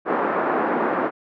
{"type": "band-pass noise", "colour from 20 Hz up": "pink", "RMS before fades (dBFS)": -22, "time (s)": [0.05, 1.11], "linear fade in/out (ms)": 50, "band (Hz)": [260, 1500], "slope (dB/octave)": 24, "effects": []}